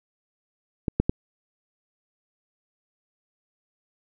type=clicks; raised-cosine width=3 ms; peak=-11 / -6 / -8 dBFS; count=3; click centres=0.882 / 1 / 1.095 s; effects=none